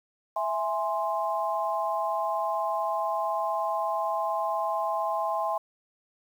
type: chord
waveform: sine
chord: E augmented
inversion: none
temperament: equal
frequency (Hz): 659.3 / 830.6 / 1046.5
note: E5 / G#5 / B#5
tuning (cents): 0 / 0 / 0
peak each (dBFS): -30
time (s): 0.36-5.58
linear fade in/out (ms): 5
effects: 9-bit